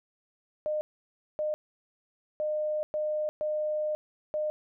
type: tone bursts at uneven times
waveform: sine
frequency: 609 Hz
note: D#5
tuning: 37 cents flat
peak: -27 dBFS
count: 6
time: 0.66-0.81 / 1.39-1.54 / 2.4-2.83 / 2.94-3.29 / 3.41-3.95 / 4.34-4.5 s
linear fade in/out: 0 ms
effects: none